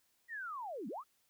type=linear two-way sweep; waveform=sine; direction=down then up; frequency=1934 to 184.9 to 1336 Hz; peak=-40 dBFS; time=0.28-1.04 s; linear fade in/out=50 ms; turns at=0.88 s; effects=white hiss -75 dBFS RMS until 1.29 s